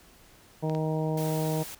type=harmonic tone; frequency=156.9 Hz; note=D#3; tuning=15 cents sharp; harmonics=1 / 2 / 3 / 4 / 5 / 6; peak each=-28 / -34 / -33 / -35 / -40 / -40 dBFS; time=0.62-1.64 s; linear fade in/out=20 ms
type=clicks; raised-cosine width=0.2 ms; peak=-25 dBFS; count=2; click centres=0.697 / 0.75 s
type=noise; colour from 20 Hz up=white; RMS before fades=-41 dBFS; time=1.17-1.75 s; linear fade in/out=5 ms
effects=pink hiss -56 dBFS RMS until 1.79 s